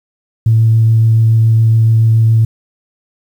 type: tone with vibrato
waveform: sine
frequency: 112.5 Hz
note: A2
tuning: 39 cents sharp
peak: -5 dBFS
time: 0.46-2.45 s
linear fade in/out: 5 ms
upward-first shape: triangle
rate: 7.1 Hz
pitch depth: 12 cents each way
effects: tanh soft clip ceiling -1 dBFS + 7-bit